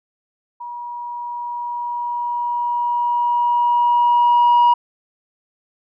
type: tone with level ramp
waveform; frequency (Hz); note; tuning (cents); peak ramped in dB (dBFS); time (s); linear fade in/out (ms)
sine; 960; B5; -49; -28 to -7; 0.6-4.74; 10
effects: tanh soft clip ceiling -8 dBFS